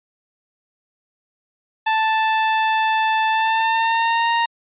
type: tone with pitch glide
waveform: sawtooth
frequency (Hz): 880 to 930.2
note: A5 to A#5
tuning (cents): 0 to -4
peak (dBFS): -12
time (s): 1.86-4.46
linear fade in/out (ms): 10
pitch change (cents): +96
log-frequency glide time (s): 3.29-4.31
effects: resampled to 8000 Hz